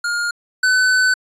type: tone pair in turn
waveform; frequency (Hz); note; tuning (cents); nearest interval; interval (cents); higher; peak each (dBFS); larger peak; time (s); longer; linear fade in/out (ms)
square; 1418 / 1509.4; F6 / F#6; +26 / +34; minor second; 108; second; -19 / -13; second; 0.04-0.31 / 0.63-1.14; second; 5
effects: resampled to 22050 Hz